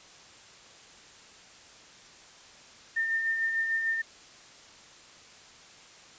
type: tone with tremolo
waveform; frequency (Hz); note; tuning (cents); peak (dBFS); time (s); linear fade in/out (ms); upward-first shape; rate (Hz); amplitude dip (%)
sine; 1809; A6; +48; -24; 2.96-4.02; 10; triangle; 6.7; 45
effects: white hiss -52 dBFS RMS until 6.18 s + resampled to 16000 Hz